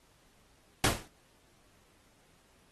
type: noise with exponential decay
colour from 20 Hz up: pink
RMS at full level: -21 dBFS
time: 0.84-1.08 s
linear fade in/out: 2 ms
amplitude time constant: 51 ms
effects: pink hiss -66 dBFS RMS until 2.71 s + AAC 32 kbps